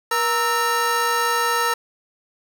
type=tone cluster; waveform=square; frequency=475.3 / 930 / 1313 / 1827 Hz; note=A#4 / A#5 / E6 / A#6; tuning=+34 / -4 / -7 / -35 cents; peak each=-27 / -24 / -23 / -26 dBFS; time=0.11-1.74 s; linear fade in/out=5 ms; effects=none